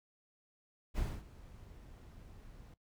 brown noise with ADSR envelope, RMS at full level -35 dBFS, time 0.94-2.74 s, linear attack 40 ms, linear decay 240 ms, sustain -19 dB, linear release 4 ms, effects noise-tail reverb RT60 0.1 s tail -18 dB re dry

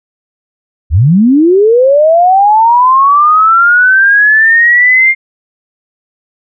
sine linear sweep, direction up, 63.5 to 2126 Hz, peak -3 dBFS, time 0.9-5.15 s, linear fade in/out 50 ms, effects none

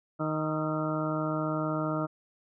harmonic tone with a mistuned harmonic, 155.56 Hz, D#3, in tune, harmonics 1 / 2 / 3 / 4 / 5 / 6 / 7 / 8 / 9, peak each -33 / -32 / -41 / -34 / -46 / -42 / -46 / -37 / -39 dBFS, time 0.19-2.07 s, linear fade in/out 20 ms, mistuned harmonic 9, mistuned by -51 cents, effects none

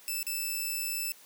5% pulse tone with dropouts, 2637 Hz, E7, in tune, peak -22 dBFS, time 0.08-1.12 s, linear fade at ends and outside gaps 0 ms, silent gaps 0.229-0.267 s, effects white hiss -55 dBFS RMS until 1.25 s + high-pass 200 Hz 12 dB/octave

